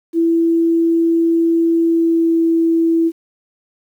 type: tone with pitch glide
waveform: sine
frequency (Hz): 332.4 to 330.1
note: E4 to E4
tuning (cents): +15 to +2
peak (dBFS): -11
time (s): 0.13-3.12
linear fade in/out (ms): 50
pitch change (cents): -13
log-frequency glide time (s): 1.83-2.42
effects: 8-bit